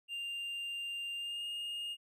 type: tone with pitch glide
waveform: triangle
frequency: 2794 to 2838 Hz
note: F7 to F7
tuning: 0 to +27 cents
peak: -36 dBFS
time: 0.08-1.97 s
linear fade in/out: 50 ms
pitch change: +27 cents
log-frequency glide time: 1.16-1.44 s
effects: none

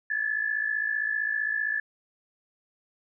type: tone pair together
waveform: sine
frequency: 1686.6 / 1742 Hz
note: G#6 / A6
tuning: +26 / -18 cents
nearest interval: minor second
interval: 56 cents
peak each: -30 / -27 dBFS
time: 0.1-1.8 s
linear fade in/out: 5 ms
effects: none

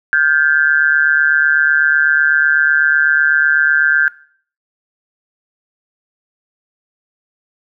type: tone with amplitude modulation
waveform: sine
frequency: 1568 Hz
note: G6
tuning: in tune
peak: -5 dBFS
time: 0.13-4.08 s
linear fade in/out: 0 ms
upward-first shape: sine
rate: 148 Hz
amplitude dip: 100%
effects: noise-tail reverb RT60 0.5 s tail -19 dB re dry

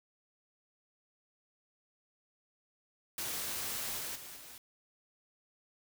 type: noise with level steps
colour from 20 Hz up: white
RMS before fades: -38 / -40 / -48 / -51 dBFS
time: 3.18-4.58 s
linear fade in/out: 2 ms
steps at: 3.98 / 4.15 / 4.36 s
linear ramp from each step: 10 ms
effects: none

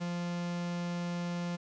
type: tone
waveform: 45% pulse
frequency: 174.1 Hz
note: F3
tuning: 5 cents flat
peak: -33 dBFS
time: 0-1.57 s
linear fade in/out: 20 ms
effects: resampled to 16000 Hz + 10-bit

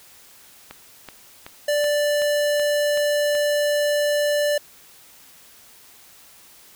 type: click train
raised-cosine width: 0.3 ms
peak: -20 dBFS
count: 8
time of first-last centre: 0.71-3.352 s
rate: 2.65 Hz
type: tone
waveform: square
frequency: 587.3 Hz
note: D5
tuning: in tune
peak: -19 dBFS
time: 1.68-4.58 s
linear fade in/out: 5 ms
effects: white hiss -49 dBFS RMS until 6.75 s

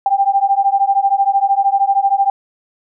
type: beating tone pair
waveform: sine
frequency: 784 / 797 Hz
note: G5 / G5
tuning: 0 / +28 cents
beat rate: 13 Hz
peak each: -14 dBFS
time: 0.06-2.3 s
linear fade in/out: 2 ms
effects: none

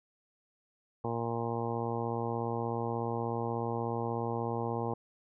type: harmonic tone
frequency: 116.6 Hz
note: A#2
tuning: 1 cent sharp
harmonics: 1 / 2 / 3 / 4 / 5 / 6 / 7 / 8 / 9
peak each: -37 / -39 / -40 / -37 / -44 / -44 / -39 / -43 / -44 dBFS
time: 1.04-4.94 s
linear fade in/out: 5 ms
effects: none

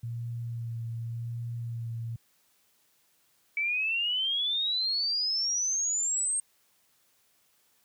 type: tone with vibrato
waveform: sine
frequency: 116.54 Hz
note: A#2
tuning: in tune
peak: -32 dBFS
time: 0.03-2.16 s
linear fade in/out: 5 ms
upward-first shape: sine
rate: 0.88 Hz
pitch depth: 20 cents each way
type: exponential sweep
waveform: sine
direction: up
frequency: 2279 to 8600 Hz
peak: -26 dBFS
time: 3.57-6.4 s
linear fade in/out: 2 ms
effects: white hiss -68 dBFS RMS until 7.84 s + high-pass 60 Hz 12 dB/octave

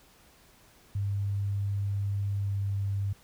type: tone with pitch glide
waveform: sine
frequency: 100 to 99.31 Hz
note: G2 to G2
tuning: +35 to +23 cents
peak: -27 dBFS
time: 0.95-3.13 s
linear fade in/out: 5 ms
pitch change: -12 cents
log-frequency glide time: 2.4-2.57 s
effects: pink hiss -59 dBFS RMS until 3.23 s

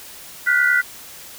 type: tone cluster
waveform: sine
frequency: 1428 / 1498 / 1968 Hz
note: F6 / F#6 / B6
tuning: +38 / +21 / -7 cents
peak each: -18 dBFS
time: 0.46-0.82 s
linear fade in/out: 20 ms
effects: white hiss -39 dBFS RMS until 1.38 s

